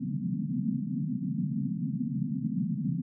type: band-pass noise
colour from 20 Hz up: white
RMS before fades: -31 dBFS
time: 0-3.02 s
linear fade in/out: 10 ms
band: 130 to 260 Hz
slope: 96 dB/octave
effects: none